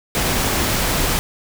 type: noise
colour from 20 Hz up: pink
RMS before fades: -19 dBFS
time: 0.15-1.19 s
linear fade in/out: 0 ms
effects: none